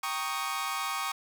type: chord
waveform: sawtooth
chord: Eb dominant seventh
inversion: first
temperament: equal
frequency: 784 / 932.3 / 1108.7 / 1244.5 Hz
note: G5 / Bb5 / Db6 / Eb6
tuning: 0 / 0 / 0 / 0 cents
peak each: -35 / -36 / -30 / -32 dBFS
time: 0.03-1.12 s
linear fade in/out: 5 ms
effects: none